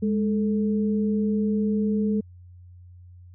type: tone pair together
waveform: sine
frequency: 207.7 / 439.7 Hz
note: G#3 / A4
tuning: 0 / -1 cents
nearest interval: octave + minor second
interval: 1299 cents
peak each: -21 / -29 dBFS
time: 0.02-2.21 s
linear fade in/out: 10 ms
effects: added 89 Hz sine -44 dBFS peak until 3.34 s